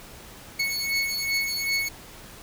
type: beating tone pair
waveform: 25% pulse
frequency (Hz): 2204 / 2206.6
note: C#7 / C#7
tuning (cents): -11 / -9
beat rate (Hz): 2.6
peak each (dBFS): -24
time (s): 0.59-1.89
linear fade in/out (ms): 10
effects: pink hiss -45 dBFS RMS until 2.42 s